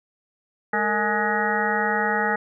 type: harmonic tone with a mistuned harmonic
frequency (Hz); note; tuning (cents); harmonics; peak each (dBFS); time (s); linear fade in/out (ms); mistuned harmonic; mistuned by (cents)
210; G#3; +19; 1 / 2 / 3 / 4 / 6 / 7 / 8 / 9; -30 / -28 / -33 / -25 / -30 / -29 / -31 / -26; 0.73-2.36; 5; 2; +140
effects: none